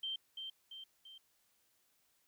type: tone with echo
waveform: sine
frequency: 3136 Hz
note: G7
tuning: in tune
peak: -37 dBFS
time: 0.03-0.16 s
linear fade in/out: 5 ms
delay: 340 ms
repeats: 3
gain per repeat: -5 dB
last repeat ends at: 1.18 s
effects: white hiss -75 dBFS RMS until 2.27 s